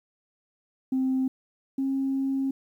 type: tone pair in turn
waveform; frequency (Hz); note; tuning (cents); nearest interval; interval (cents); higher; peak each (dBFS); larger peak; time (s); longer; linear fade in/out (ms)
sine; 261.6 / 269.7; C4 / C#4; 0 / -47; minor second; 53; second; -21 / -23; first; 0.92-1.28 / 1.78-2.51; second; 5
effects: tanh soft clip ceiling -19 dBFS + 10-bit